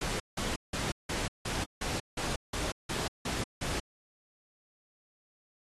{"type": "noise bursts", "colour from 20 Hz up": "pink", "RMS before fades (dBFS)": -34, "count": 11, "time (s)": [0.01, 3.8], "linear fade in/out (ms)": 5, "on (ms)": 190, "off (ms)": 170, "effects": ["low-pass 9000 Hz 12 dB/octave", "AAC 32 kbps"]}